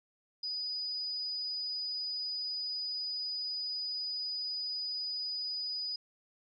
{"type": "tone", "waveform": "sine", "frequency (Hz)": 4958, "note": "D#8", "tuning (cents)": -7, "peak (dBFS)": -34, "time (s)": [0.43, 5.96], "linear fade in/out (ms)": 5, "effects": []}